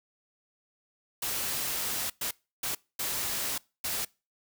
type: noise bursts at uneven times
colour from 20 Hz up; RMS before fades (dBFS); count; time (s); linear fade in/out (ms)
white; -32; 5; 1.22-2.1 / 2.21-2.31 / 2.63-2.75 / 2.99-3.58 / 3.84-4.05; 5
effects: noise-tail reverb RT60 0.3 s tail -24 dB re dry